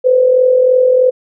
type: tone with amplitude modulation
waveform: sine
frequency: 508 Hz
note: B4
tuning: 49 cents sharp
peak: -4 dBFS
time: 0.04-1.11 s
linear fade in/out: 20 ms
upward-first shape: sine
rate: 43.1 Hz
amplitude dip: 55%
effects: none